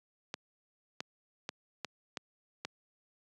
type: clicks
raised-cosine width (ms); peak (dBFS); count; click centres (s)
0.2; -19; 6; 0.341 / 1.005 / 1.491 / 1.847 / 2.172 / 2.65
effects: high-pass 150 Hz 12 dB/octave + resampled to 24000 Hz